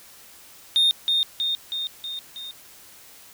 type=tone with echo; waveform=sine; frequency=3666 Hz; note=A#7; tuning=30 cents flat; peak=-13 dBFS; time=0.76-0.91 s; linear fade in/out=0 ms; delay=320 ms; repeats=5; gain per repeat=-4 dB; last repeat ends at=2.51 s; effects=tanh soft clip ceiling -14 dBFS + white hiss -48 dBFS RMS until 3.33 s